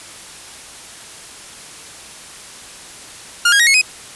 sawtooth tone with pitch steps, 1414 / 1633.7 / 1887.5 / 2181 / 2519 Hz, F6 / G#6 / A#6 / C#7 / D#7, +21 / -29 / +21 / -29 / +21 cents, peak -6 dBFS, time 3.45-3.815 s, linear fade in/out 5 ms, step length 73 ms, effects white hiss -36 dBFS RMS until 4.15 s + resampled to 24000 Hz

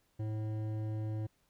triangle tone with hard clipping, 108.3 Hz, A2, 27 cents flat, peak -36 dBFS, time 0.19-1.27 s, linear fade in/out 10 ms, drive 15 dB, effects pink hiss -74 dBFS RMS until 1.49 s

